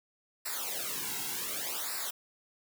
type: noise with flanger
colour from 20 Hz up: white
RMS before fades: -36 dBFS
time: 0.45-2.11 s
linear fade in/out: 10 ms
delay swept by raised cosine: 0.31 to 1.71 ms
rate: 0.67 Hz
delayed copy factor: -1
effects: none